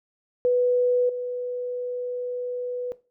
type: tone with level steps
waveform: sine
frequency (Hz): 493.9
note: B4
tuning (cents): 0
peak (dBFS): -17 / -26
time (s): 0.45-2.92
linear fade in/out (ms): 0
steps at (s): 1.09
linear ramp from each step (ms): 5
effects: noise-tail reverb RT60 0.3 s tail -17 dB re dry